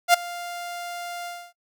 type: tone with ADSR envelope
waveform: sawtooth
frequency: 699 Hz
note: F5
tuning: 1 cent sharp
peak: -7 dBFS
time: 0.08-1.53 s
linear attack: 58 ms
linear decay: 9 ms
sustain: -21 dB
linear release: 270 ms
effects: noise-tail reverb RT60 0.1 s tail -21 dB re dry